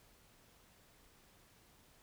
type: silence
effects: pink hiss -66 dBFS RMS until 2.02 s